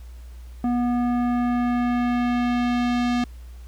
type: tone with low-pass filter sweep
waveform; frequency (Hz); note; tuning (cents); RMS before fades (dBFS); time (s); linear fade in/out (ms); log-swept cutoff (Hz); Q
square; 242.8; B3; -29; -22; 0.64-3.24; 2; 840 to 4800; 0.88
effects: added 60 Hz sine -37 dBFS peak until 3.67 s + pink hiss -56 dBFS RMS until 3.67 s